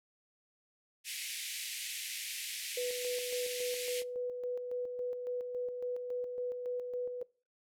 pink band-pass noise, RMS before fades -41 dBFS, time 1.04-4.04 s, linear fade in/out 50 ms, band 2000 to 14000 Hz, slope 48 dB/octave
sine tone with tremolo, 493.9 Hz, B4, in tune, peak -33 dBFS, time 2.77-7.23 s, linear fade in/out 5 ms, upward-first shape square, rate 3.6 Hz, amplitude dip 40%
effects noise-tail reverb RT60 0.4 s tail -24 dB re dry

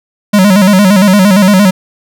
square tone with vibrato, 196 Hz, G3, in tune, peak -4 dBFS, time 0.33-1.71 s, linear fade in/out 10 ms, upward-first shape square, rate 8.7 Hz, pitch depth 94 cents each way, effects none

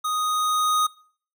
square tone with level ramp, 1244.5 Hz, D#6, in tune, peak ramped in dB -24 to -19 dBFS, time 0.04-0.87 s, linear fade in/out 10 ms, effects noise-tail reverb RT60 0.5 s tail -22 dB re dry

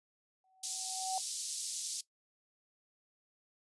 sine tone with exponential growth, 755 Hz, F#5, 35 cents sharp, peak -32 dBFS, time 0.44-1.18 s, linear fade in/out 2 ms, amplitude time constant 160 ms
white band-pass noise, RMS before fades -40 dBFS, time 0.63-2.01 s, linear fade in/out 5 ms, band 4200 to 9600 Hz, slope 24 dB/octave
effects noise-tail reverb RT60 0.1 s tail -17 dB re dry + resampled to 24000 Hz

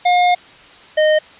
square tone pair in turn, 715 / 616.8 Hz, F5 / D#5, +41 / -15 cents, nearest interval minor third, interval 256 cents, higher first, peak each -11 / -11 dBFS, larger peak neither, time 0.05-0.35 / 0.97-1.19 s, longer first, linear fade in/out 10 ms, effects white hiss -42 dBFS RMS until 1.39 s + resampled to 8000 Hz

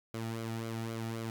sawtooth tone with flanger, 113.6 Hz, A#2, 44 cents flat, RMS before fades -38 dBFS, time 0.14-1.3 s, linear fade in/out 0 ms, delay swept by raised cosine 1.1 to 1.95 ms, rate 3.8 Hz, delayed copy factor -0.6, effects none

